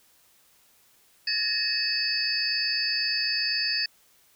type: tone cluster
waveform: sine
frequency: 1709 / 1837 / 2577 / 4562 / 5040 Hz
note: G#6 / A#6 / E7 / C#8 / D#8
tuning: +49 / -26 / -40 / +49 / +21 cents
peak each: -36 / -34 / -33 / -27 / -29 dBFS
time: 1.27-3.86 s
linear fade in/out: 5 ms
effects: white hiss -61 dBFS RMS until 4.35 s